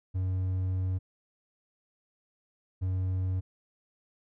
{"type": "tone pair in turn", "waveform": "triangle", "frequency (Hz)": [93, 93], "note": ["F#2", "F#2"], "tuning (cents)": [9, 9], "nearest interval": "unison", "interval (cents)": 0, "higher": "neither", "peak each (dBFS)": -25, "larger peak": "neither", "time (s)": [[0.14, 0.99], [2.81, 3.41]], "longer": "first", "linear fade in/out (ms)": 20, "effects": []}